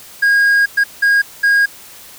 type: tone bursts at uneven times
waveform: triangle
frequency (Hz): 1632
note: G#6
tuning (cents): -31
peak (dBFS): -7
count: 4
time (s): 0.22-0.66 / 0.77-0.84 / 1.02-1.22 / 1.43-1.66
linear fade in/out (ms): 10
effects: white hiss -38 dBFS RMS until 2.18 s